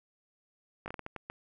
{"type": "slowing click train", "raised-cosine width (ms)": 0.5, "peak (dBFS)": -24, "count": 8, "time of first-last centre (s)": [0.86, 1.3], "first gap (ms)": 19, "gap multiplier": 1.39, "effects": []}